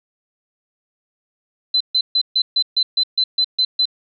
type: tone bursts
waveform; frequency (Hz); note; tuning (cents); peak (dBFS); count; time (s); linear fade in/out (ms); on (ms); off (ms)
sine; 4046; B7; +41; -13; 11; 1.74-3.855; 5; 65; 140
effects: none